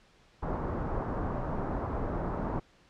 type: low-pass noise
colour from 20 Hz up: pink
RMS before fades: -33 dBFS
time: 0.42-2.6 s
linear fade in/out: 10 ms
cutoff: 1200 Hz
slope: 24 dB/octave
effects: pink hiss -62 dBFS RMS until 2.89 s + low-pass 5000 Hz 12 dB/octave